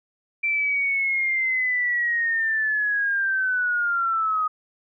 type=linear sweep; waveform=sine; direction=down; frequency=2349 to 1244.5 Hz; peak=-20 dBFS; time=0.43-4.48 s; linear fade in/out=10 ms; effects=none